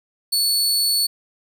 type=tone; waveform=sawtooth; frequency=4435 Hz; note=C#8; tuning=in tune; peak=-14 dBFS; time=0.32-1.07 s; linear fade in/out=10 ms; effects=none